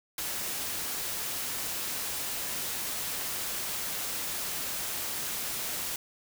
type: noise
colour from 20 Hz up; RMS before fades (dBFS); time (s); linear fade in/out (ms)
white; -34; 0.18-5.96; 2
effects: none